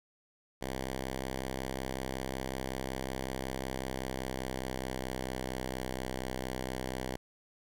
5% pulse tone with pitch glide, 65.41 to 64.25 Hz, C2 to C2, 0 to -31 cents, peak -24 dBFS, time 0.61-7.17 s, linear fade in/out 10 ms, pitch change -31 cents, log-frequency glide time 3.68-5.38 s, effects none

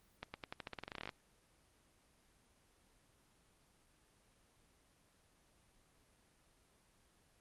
accelerating click train, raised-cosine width 0.3 ms, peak -27 dBFS, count 18, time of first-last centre 0.23-1.092 s, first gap 110 ms, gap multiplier 0.89, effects pink hiss -71 dBFS RMS until 7.4 s + Opus 24 kbps

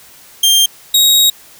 sawtooth tone pair in turn, 3185 / 3788 Hz, G7 / A#7, +27 / +27 cents, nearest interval minor third, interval 300 cents, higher second, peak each -4 dBFS, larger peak neither, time 0.43-0.66 / 0.94-1.3 s, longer second, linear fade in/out 5 ms, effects white hiss -41 dBFS RMS until 1.59 s

